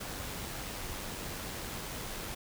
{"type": "noise with amplitude modulation", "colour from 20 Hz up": "pink", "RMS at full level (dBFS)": -39, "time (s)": [0, 2.35], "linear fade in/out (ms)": 10, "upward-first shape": "sine", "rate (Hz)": 96, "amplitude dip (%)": 25, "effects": []}